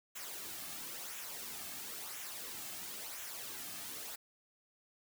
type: noise with flanger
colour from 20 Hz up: white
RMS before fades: -45 dBFS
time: 0.15-4.16 s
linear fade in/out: 10 ms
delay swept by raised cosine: 0.21 to 2.11 ms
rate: 0.98 Hz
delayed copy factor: -0.55
effects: none